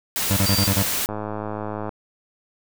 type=noise; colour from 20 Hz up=white; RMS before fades=-24 dBFS; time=0.16-1.06 s; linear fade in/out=0 ms
type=tone bursts; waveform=25% pulse; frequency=98 Hz; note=G2; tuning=in tune; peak=-14 dBFS; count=6; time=0.3-0.829 s; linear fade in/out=10 ms; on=69 ms; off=23 ms
type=tone; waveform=sine; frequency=4699 Hz; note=D8; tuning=in tune; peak=-23 dBFS; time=0.46-0.67 s; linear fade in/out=2 ms
type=click train; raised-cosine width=1 ms; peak=-15 dBFS; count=86; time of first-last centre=1.09-1.892 s; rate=106 Hz
effects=none